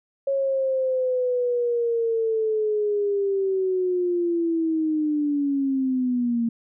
sine linear sweep, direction down, 551 to 229.4 Hz, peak -20 dBFS, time 0.27-6.49 s, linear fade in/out 5 ms, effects none

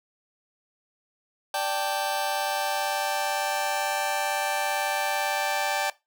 sawtooth chord, D suspended fourth, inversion none, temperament just, 587.3 / 783.1 / 881 Hz, D5 / G5 / A5, 0 / -2 / +2 cents, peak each -27 / -24 / -27 dBFS, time 1.54-5.9 s, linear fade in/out 2 ms, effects noise-tail reverb RT60 0.2 s tail -18 dB re dry

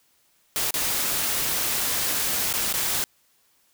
white noise with dropouts, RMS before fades -25 dBFS, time 0.56-3.04 s, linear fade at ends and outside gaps 0 ms, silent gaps 0.707-0.74 / 2.528-2.538 / 2.726-2.739 s, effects white hiss -64 dBFS RMS until 3.73 s

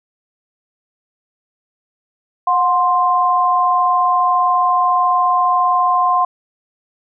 sine tone pair together, 726 / 1047.6 Hz, F#5 / C6, -33 / +2 cents, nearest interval tritone, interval 635 cents, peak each -16 / -13 dBFS, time 2.47-6.25 s, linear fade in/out 5 ms, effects none

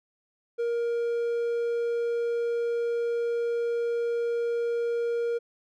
triangle tone, 470 Hz, A#4, 14 cents sharp, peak -23 dBFS, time 0.58-5.39 s, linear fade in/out 20 ms, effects none

